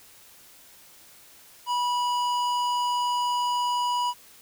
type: tone with hard clipping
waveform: sine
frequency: 977 Hz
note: B5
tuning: 19 cents flat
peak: -25 dBFS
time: 1.66-4.14 s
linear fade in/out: 50 ms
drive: 13 dB
effects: white hiss -52 dBFS RMS until 4.41 s